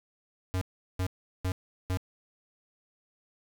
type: tone bursts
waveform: square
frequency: 92.5 Hz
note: F#2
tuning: in tune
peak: -28 dBFS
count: 4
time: 0.54-1.972 s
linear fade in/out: 0 ms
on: 73 ms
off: 380 ms
effects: none